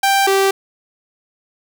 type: tone pair in turn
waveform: sawtooth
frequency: 786 / 389.7 Hz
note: G5 / G4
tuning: +4 / -10 cents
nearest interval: octave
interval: 1214 cents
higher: first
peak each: -8 dBFS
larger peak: neither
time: 0.03-0.27 / 0.27-0.51 s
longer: neither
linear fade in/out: 5 ms
effects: none